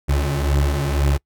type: beating tone pair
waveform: 30% pulse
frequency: 69.3 / 71.3 Hz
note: C#2 / C#2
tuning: 0 / +49 cents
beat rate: 2 Hz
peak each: -19 / -16 dBFS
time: 0.08-1.18 s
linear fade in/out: 20 ms
effects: noise-tail reverb RT60 0.1 s tail -26 dB re dry